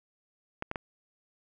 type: clicks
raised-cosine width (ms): 0.5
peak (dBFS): -18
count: 3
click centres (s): 0.624 / 0.714 / 0.758
effects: none